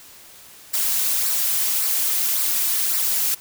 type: noise with flanger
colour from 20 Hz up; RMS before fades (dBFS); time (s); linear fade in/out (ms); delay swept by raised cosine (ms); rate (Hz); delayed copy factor
blue; -21; 0.73-3.35; 10; 0.3 to 3.6; 1.8; -0.5
effects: white hiss -45 dBFS RMS until 3.4 s